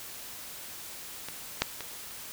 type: clicks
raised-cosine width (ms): 0.2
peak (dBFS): -20 / -6 / -19 / -28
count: 4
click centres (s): 1.286 / 1.62 / 1.807 / 2.11
effects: white hiss -43 dBFS RMS until 2.32 s